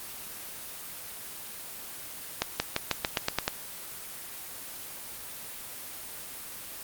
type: accelerating click train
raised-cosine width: 0.2 ms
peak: -7 dBFS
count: 9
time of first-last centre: 2.42-3.479 s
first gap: 180 ms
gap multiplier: 0.91
effects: white hiss -41 dBFS RMS until 6.83 s + Opus 24 kbps